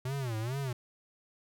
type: tone with vibrato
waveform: square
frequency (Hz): 123.47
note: B2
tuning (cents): 0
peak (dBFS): -33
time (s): 0.05-0.73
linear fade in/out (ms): 5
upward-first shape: sine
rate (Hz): 2.3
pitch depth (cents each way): 220
effects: none

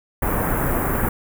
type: band-stop noise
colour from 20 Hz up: pink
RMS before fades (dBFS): -21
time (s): 0.22-1.09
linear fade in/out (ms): 5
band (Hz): 1700 to 12000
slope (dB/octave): 24
effects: none

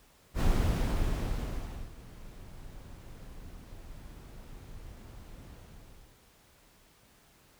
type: noise with ADSR envelope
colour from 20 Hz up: brown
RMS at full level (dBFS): -25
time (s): 0.34-6.3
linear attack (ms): 65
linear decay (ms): 1500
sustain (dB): -22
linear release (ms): 800
effects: pink hiss -62 dBFS RMS until 7.59 s

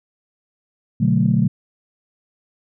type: chord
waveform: sine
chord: B minor seventh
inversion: none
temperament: equal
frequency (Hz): 123.47 / 146.83 / 185 / 220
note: B2 / D3 / F#3 / A3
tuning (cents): 0 / 0 / 0 / 0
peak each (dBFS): -19 / -19 / -18 / -19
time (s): 1-1.48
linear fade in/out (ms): 10
effects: tanh soft clip ceiling -3 dBFS

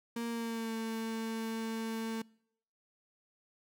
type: tone with pitch glide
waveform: 35% pulse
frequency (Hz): 233.1 to 224.5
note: A#3 to A3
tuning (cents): 0 to +35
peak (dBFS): -33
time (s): 0.16-2.22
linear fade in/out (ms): 5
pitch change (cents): -65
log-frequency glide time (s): 0.29-0.73
effects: noise-tail reverb RT60 0.7 s tail -25 dB re dry

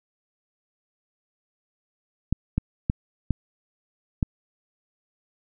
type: clicks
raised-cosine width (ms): 5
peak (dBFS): -9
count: 5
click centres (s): 2.326 / 2.58 / 2.899 / 3.307 / 4.228
effects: none

